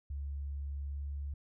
sine tone with pitch glide, 70.5 to 70.95 Hz, C#2 to C#2, +30 to +41 cents, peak -36 dBFS, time 0.1-1.34 s, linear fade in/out 5 ms, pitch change +11 cents, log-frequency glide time 0.9-0.98 s, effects none

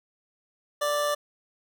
25% pulse tone with amplitude modulation, 587.3 Hz, D5, in tune, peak -19 dBFS, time 0.81-1.15 s, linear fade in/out 10 ms, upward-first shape sine, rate 148 Hz, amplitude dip 30%, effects none

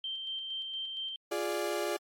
sine tone with tremolo, 3136 Hz, G7, in tune, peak -34 dBFS, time 0.04-1.16 s, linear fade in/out 2 ms, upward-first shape square, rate 4.3 Hz, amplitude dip 30%
35% pulse chord, D diminished, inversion first, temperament equal, 349.2 / 415.3 / 587.3 Hz, F4 / Ab4 / D5, 0 / 0 / 0 cents, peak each -34 dBFS, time 1.31-1.97 s, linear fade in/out 10 ms
effects AAC 48 kbps

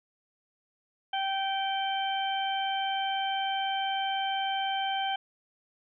harmonic tone, 778 Hz, G5, 13 cents flat, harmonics 1 / 2 / 3 / 4, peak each -29 / -37 / -41 / -34 dBFS, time 1.13-5.16 s, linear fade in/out 5 ms, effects none

